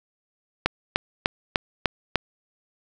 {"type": "click train", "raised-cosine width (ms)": 0.3, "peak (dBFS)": -3, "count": 6, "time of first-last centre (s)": [0.66, 2.157], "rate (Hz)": 3.34, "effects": []}